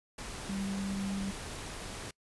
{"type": "tone in noise", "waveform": "sine", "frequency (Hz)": 196, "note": "G3", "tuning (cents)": 0, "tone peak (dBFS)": -33, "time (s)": [0.49, 1.31], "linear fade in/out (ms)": 5, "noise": "pink", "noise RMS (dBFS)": -42, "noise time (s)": [0.18, 2.11], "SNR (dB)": 6, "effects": ["noise-tail reverb RT60 0.1 s tail -25 dB re dry", "resampled to 24000 Hz"]}